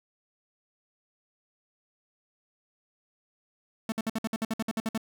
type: tone bursts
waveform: 45% pulse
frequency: 222.2 Hz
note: A3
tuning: 17 cents sharp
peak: -27 dBFS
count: 13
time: 3.89-4.977 s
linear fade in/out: 2 ms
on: 31 ms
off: 57 ms
effects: none